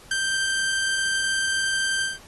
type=tone with ADSR envelope; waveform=sawtooth; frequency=1568 Hz; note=G6; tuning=in tune; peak=-17 dBFS; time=0.11-2.19 s; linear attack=4 ms; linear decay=17 ms; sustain=-2 dB; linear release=170 ms; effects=pink hiss -49 dBFS RMS until 2.27 s + AAC 32 kbps